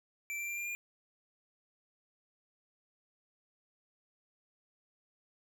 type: tone with pitch steps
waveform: square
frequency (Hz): 2337 / 2355 / 2372 / 2390 / 2408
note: D7 / D7 / D7 / D7 / D7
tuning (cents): -9 / +4 / +17 / +30 / +43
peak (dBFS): -37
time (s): 0.3-0.75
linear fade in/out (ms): 0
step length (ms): 90
effects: 12-bit